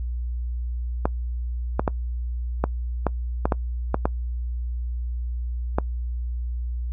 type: clicks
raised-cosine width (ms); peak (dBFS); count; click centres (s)
1; -6; 10; 1.055 / 1.795 / 1.878 / 2.64 / 3.067 / 3.455 / 3.522 / 3.944 / 4.055 / 5.785
effects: noise-tail reverb RT60 0.1 s tail -24 dB re dry + added 60 Hz sine -25 dBFS peak until 6.92 s